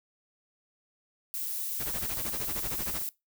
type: noise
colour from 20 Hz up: violet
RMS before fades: -34 dBFS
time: 1.34-3.09 s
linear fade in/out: 0 ms
type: noise with tremolo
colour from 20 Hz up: pink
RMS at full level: -36 dBFS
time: 1.79-3.03 s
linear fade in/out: 20 ms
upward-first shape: sine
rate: 13 Hz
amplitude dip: 90%
effects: noise-tail reverb RT60 0.2 s tail -21 dB re dry